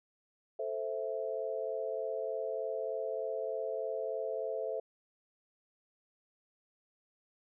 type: chord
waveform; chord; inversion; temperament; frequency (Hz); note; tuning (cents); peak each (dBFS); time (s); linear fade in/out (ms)
sine; A minor; none; equal; 440 / 523.3 / 659.3; A4 / C5 / E5; 0 / 0 / 0; -38 / -38 / -38; 0.59-4.8; 5
effects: none